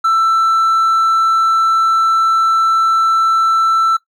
triangle tone, 1331 Hz, E6, 16 cents sharp, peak -7 dBFS, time 0.04-3.97 s, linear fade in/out 10 ms, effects noise-tail reverb RT60 0.1 s tail -17 dB re dry + tanh soft clip ceiling -3 dBFS

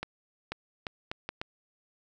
accelerating click train, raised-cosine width 0.3 ms, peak -18 dBFS, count 6, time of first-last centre 0.03-1.415 s, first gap 490 ms, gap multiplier 0.71, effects none

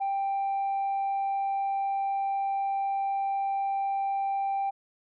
sine tone, 787 Hz, G5, 7 cents sharp, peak -24 dBFS, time 0-4.71 s, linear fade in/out 20 ms, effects tanh soft clip ceiling -24 dBFS

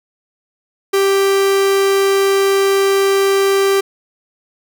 45% pulse tone, 392 Hz, G4, in tune, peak -11 dBFS, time 0.93-3.81 s, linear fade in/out 10 ms, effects none

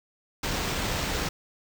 pink noise with sample-and-hold, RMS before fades -29 dBFS, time 0.43-1.29 s, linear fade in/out 5 ms, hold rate 11025 Hz, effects none

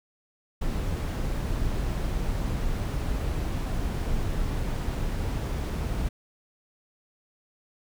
brown noise, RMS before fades -28 dBFS, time 0.61-6.09 s, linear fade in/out 10 ms, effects none

